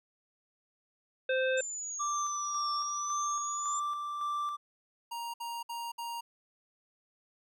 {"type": "harmonic tone", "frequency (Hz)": 520, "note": "C5", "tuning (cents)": -11, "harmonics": [1, 3, 5, 7], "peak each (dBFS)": [-28, -33, -38, -42], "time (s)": [1.29, 1.61], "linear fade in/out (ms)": 5}
{"type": "linear two-way sweep", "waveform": "sine", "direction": "down then up", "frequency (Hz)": [7270, 5420, 7270], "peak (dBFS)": -36, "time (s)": [1.57, 3.8], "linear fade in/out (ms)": 10, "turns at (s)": 2.72}
{"type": "tone with tremolo", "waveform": "triangle", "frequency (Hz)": 1174.7, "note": "D6", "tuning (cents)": 0, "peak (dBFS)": -29, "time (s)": [1.99, 4.57], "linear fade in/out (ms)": 20, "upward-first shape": "square", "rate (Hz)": 1.8, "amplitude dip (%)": 35}
{"type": "tone bursts", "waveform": "square", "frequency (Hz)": 937, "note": "A#5", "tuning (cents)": 9, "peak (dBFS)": -37, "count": 4, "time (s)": [5.11, 6.21], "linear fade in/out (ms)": 10, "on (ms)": 230, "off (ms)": 60}
{"effects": []}